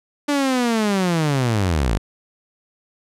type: linear sweep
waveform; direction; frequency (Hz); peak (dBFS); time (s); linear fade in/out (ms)
sawtooth; down; 293.9 to 46; -13; 0.28-1.98; 10
effects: low-pass 10000 Hz 12 dB/octave